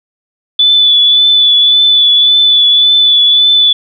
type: tone with vibrato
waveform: sine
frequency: 3471 Hz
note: A7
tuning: 24 cents flat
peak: -4 dBFS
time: 0.59-3.73 s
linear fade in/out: 5 ms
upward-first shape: triangle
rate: 1.8 Hz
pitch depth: 28 cents each way
effects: none